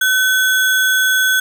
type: tone with sample-and-hold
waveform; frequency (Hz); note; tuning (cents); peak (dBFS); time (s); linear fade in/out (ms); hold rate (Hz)
sine; 1519; F#6; +45; -11; 0.01-1.4; 5; 4900
effects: none